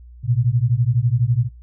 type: beating tone pair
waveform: sine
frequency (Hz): 114.8 / 126.8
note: A#2 / B2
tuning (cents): -26 / +46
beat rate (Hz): 12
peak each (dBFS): -18 / -18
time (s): 0.23-1.49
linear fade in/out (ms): 50
effects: noise-tail reverb RT60 0.2 s tail -22 dB re dry + added 60 Hz sine -39 dBFS peak until 1.62 s